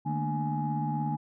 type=tone cluster; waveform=sine; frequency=150.6 / 216.8 / 233.4 / 297.6 / 835 Hz; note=D3 / A3 / A#3 / D4 / G#5; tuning=+44 / -25 / +2 / +23 / +9 cents; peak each=-30 / -38 / -35 / -38 / -32 dBFS; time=0.05-1.17 s; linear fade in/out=20 ms; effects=tanh soft clip ceiling -19 dBFS